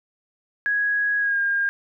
sine tone with pitch glide, 1661.2 to 1613 Hz, G#6 to G6, 0 to +49 cents, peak -19 dBFS, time 0.66-1.69 s, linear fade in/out 0 ms, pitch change -51 cents, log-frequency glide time 1.19-1.39 s, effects none

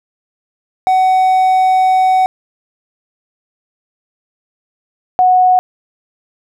triangle / sine tone pair in turn, 750 / 735.8 Hz, F#5 / F#5, +23 / -10 cents, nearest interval unison, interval 33 cents, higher first, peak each -6 dBFS, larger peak neither, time 0.87-2.26 / 5.19-5.59 s, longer first, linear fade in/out 0 ms, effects none

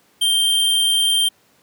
square tone, 3161 Hz, G7, 14 cents sharp, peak -15 dBFS, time 0.21-1.29 s, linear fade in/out 10 ms, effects pink hiss -57 dBFS RMS until 1.62 s + high-pass 150 Hz 12 dB/octave

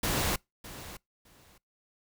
pink noise with echo, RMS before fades -29 dBFS, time 0.03-0.36 s, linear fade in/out 5 ms, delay 610 ms, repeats 2, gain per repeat -15 dB, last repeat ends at 1.58 s, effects noise-tail reverb RT60 0.2 s tail -26 dB re dry

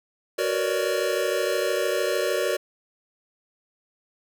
square tone cluster, 371.8 / 465.3 / 491.7 / 565 / 598 Hz, F#4 / A#4 / B4 / C#5 / D5, +8 / -3 / -8 / +33 / +31 cents, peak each -29 / -29 / -34 / -29 / -30 dBFS, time 0.38-2.57 s, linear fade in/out 10 ms, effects none

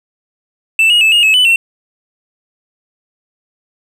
triangle tone with pitch steps, 2654 / 2881 / 2620 / 2856 / 2585 / 2994 / 2710 Hz, E7 / F#7 / E7 / F7 / E7 / F#7 / E7, +11 / -47 / -11 / +38 / -34 / +20 / +47 cents, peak -5 dBFS, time 0.79-1.56 s, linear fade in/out 2 ms, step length 110 ms, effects none

